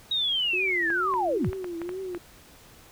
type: linear sweep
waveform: sine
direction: down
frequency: 3822 to 54.1 Hz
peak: -23 dBFS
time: 0.11-1.5 s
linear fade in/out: 5 ms
type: tone with vibrato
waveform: sine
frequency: 357.3 Hz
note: F4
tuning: 40 cents sharp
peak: -31 dBFS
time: 0.53-2.18 s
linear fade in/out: 5 ms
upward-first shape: triangle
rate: 2.2 Hz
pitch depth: 140 cents each way
type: clicks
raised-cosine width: 0.5 ms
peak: -22 dBFS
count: 8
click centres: 0.903 / 1.139 / 1.446 / 1.531 / 1.644 / 1.817 / 1.892 / 2.148 s
effects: pink hiss -52 dBFS RMS until 2.91 s